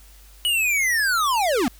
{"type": "linear sweep", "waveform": "square", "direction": "down", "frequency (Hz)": [2960, 218.8], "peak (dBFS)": -19, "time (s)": [0.45, 1.68], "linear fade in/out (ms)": 0, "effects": ["added 50 Hz sine -46 dBFS peak until 1.79 s", "white hiss -52 dBFS RMS until 1.79 s"]}